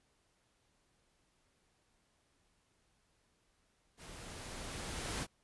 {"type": "noise with level ramp", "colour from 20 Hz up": "pink", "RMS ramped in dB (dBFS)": [-52, -38], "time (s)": [3.97, 5.27], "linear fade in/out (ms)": 50, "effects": ["pink hiss -75 dBFS RMS until 5.43 s", "resampled to 24000 Hz"]}